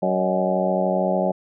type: harmonic tone with a mistuned harmonic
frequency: 93.3 Hz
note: F#2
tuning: 15 cents sharp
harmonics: 2 / 3 / 4 / 5 / 6 / 7 / 8 / 9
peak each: -24 / -34 / -28 / -32 / -24 / -24 / -28 / -31 dBFS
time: 0.02-1.32 s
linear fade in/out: 10 ms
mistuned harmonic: 7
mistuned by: -61 cents
effects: none